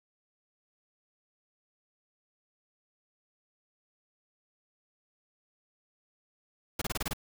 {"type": "noise bursts", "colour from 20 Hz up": "pink", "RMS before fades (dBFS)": -32, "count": 7, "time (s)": [6.79, 7.134], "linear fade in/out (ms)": 5, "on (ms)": 26, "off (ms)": 27, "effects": []}